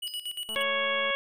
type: tone with tremolo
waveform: square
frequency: 2934 Hz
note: F#7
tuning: 15 cents flat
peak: -32 dBFS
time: 0.02-0.63 s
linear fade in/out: 10 ms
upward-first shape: square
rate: 8.5 Hz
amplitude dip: 75%
type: tone with exponential decay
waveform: square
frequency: 4993 Hz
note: D#8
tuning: 5 cents sharp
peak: -38 dBFS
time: 0.07-0.42 s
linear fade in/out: 1 ms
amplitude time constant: 74 ms
type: click train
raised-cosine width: 1 ms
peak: -33 dBFS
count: 136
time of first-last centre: 0.49-1.106 s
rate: 219 Hz
type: harmonic tone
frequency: 554.4 Hz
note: C#5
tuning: in tune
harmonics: 1 / 2 / 3 / 4 / 5 / 6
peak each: -31 / -33 / -33 / -31 / -35 / -33 dBFS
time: 0.56-1.15 s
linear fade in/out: 0 ms
effects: none